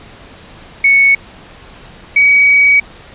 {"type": "tone pair in turn", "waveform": "sine", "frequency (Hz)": [2217, 2264], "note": ["C#7", "C#7"], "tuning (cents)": [0, 36], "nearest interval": "unison", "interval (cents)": 36, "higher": "second", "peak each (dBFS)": -5, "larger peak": "neither", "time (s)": [[0.84, 1.15], [2.16, 2.8]], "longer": "second", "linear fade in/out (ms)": 5, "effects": ["pink hiss -37 dBFS RMS until 3.14 s", "resampled to 8000 Hz"]}